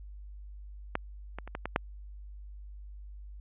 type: clicks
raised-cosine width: 0.5 ms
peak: -13 / -23 / -28 / -20 / -18 / -10 dBFS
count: 6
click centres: 0.954 / 1.386 / 1.476 / 1.551 / 1.656 / 1.761 s
effects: added 50 Hz sine -43 dBFS peak until 3.4 s + resampled to 8000 Hz